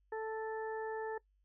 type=harmonic tone; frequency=440 Hz; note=A4; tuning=in tune; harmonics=1 / 2 / 3 / 4; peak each=-38 / -43 / -55 / -48 dBFS; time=0.12-1.18 s; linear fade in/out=5 ms; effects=noise-tail reverb RT60 0.1 s tail -21 dB re dry + added 49 Hz sine -70 dBFS peak until 1.44 s